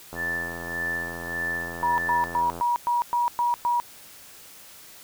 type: click train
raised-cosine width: 1 ms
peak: -22 dBFS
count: 211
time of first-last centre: 0.13-2.601 s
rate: 85 Hz
type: tone with tremolo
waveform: sine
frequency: 1760 Hz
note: A6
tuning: in tune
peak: -25 dBFS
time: 0.15-2.42 s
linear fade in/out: 50 ms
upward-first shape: sine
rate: 1.7 Hz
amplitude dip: 75%
type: tone bursts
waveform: sine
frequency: 959 Hz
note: A#5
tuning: 49 cents sharp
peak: -20 dBFS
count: 8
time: 1.83-3.8 s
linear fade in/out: 0 ms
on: 150 ms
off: 110 ms
effects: white hiss -47 dBFS RMS until 5.03 s